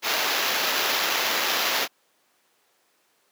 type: noise with sample-and-hold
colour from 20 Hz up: white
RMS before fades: -24 dBFS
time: 0.02-1.88 s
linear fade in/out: 50 ms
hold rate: 8820 Hz
effects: pink hiss -65 dBFS RMS until 3.31 s + high-pass 400 Hz 12 dB/octave